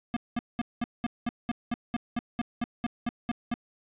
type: tone bursts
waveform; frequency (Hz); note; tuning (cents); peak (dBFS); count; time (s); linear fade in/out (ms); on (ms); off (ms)
square; 237.8; A#3; +35; -27; 16; 0.14-3.54; 0; 25; 200
effects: resampled to 8000 Hz + 11-bit